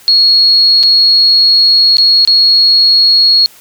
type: tone with dropouts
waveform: sine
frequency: 4318 Hz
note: C#8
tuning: 46 cents flat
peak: -4 dBFS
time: 0.08-3.46 s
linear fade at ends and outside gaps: 0 ms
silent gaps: 0.83-0.835 / 1.969-1.983 / 2.25-2.275 s
effects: white hiss -40 dBFS RMS until 3.6 s